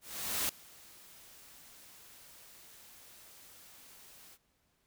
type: noise with ADSR envelope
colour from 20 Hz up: white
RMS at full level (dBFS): -32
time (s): 0.01-4.38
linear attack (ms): 480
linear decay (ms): 4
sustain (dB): -24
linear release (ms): 50
effects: pink hiss -75 dBFS RMS until 4.86 s